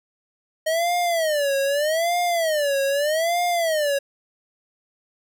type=tone with vibrato; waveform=square; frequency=622.3 Hz; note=D#5; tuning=in tune; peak=-20 dBFS; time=0.66-3.99 s; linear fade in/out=10 ms; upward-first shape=sine; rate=0.81 Hz; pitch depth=220 cents each way; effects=none